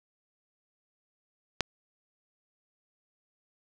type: click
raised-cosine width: 0.2 ms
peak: -8 dBFS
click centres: 1.607 s
effects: none